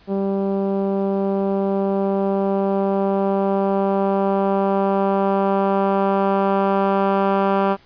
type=tone with low-pass filter sweep; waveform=10% pulse; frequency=196 Hz; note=G3; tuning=in tune; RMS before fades=-19 dBFS; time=0.07-7.77 s; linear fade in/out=50 ms; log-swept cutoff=410 to 1500 Hz; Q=0.84; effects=pink hiss -52 dBFS RMS until 7.85 s + resampled to 11025 Hz